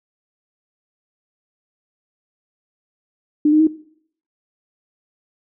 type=tone with pitch steps; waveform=sine; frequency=298.9 / 307.5 / 316.3 Hz; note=D4 / D#4 / D#4; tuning=+31 / -20 / +29 cents; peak=-10 dBFS; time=3.45-3.672 s; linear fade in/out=5 ms; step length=74 ms; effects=noise-tail reverb RT60 0.6 s tail -17 dB re dry